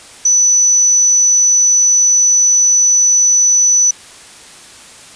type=tone; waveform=sine; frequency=5970 Hz; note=F#8; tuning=15 cents sharp; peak=-7 dBFS; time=0.25-3.91 s; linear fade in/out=5 ms; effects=white hiss -37 dBFS RMS until 5.15 s + resampled to 22050 Hz